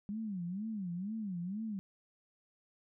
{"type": "tone with vibrato", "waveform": "sine", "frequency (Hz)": 196, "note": "G3", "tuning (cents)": 0, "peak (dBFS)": -36, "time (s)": [0.09, 1.79], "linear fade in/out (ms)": 0, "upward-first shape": "sine", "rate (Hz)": 2.1, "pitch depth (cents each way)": 230, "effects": []}